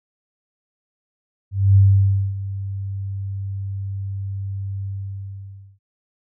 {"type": "tone with ADSR envelope", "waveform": "sine", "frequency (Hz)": 98, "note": "G2", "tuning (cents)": 0, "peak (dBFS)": -8, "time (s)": [1.51, 5.79], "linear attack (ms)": 250, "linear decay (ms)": 580, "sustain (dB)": -16, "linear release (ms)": 940, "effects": []}